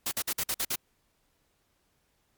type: noise bursts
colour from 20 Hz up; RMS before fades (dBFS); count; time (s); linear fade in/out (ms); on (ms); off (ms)
white; -30; 7; 0.06-0.757; 5; 55; 52
effects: pink hiss -72 dBFS RMS until 2.37 s + MP3 96 kbps